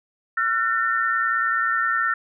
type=tone cluster; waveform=sine; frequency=1355 / 1474 / 1808 Hz; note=E6 / F#6 / A6; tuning=+47 / -7 / +47 cents; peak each=-22 / -27 / -23 dBFS; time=0.37-2.14 s; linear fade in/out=5 ms; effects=none